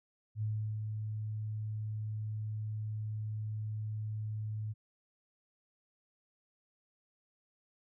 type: tone with ADSR envelope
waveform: sine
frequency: 107.6 Hz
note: A2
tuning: 38 cents flat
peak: -31 dBFS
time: 0.35-4.74 s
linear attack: 68 ms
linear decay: 370 ms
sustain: -4 dB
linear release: 28 ms
effects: none